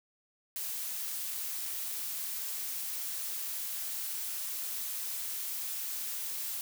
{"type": "noise", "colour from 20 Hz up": "blue", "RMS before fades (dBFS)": -37, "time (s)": [0.56, 6.61], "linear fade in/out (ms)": 0, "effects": []}